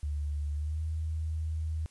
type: tone with pitch glide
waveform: sine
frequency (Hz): 73.42 to 79.15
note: D2 to D#2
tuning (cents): 0 to +30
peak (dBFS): -30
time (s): 0.03-1.86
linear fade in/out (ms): 0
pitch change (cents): +130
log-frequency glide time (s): 0.54-0.82
effects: white hiss -63 dBFS RMS until 1.9 s + resampled to 24000 Hz